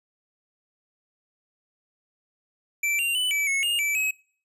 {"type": "tone with pitch steps", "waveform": "square", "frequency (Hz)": [2335, 2776, 2991, 2306, 2190, 2832, 2318, 2555], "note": ["D7", "F7", "F#7", "D7", "C#7", "F7", "D7", "D#7"], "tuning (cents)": [-11, -11, 18, -32, -22, 23, -23, 45], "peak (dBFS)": -23, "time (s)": [2.83, 4.11], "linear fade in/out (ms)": 5, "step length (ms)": 160, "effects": ["noise-tail reverb RT60 0.5 s tail -26 dB re dry", "resampled to 32000 Hz"]}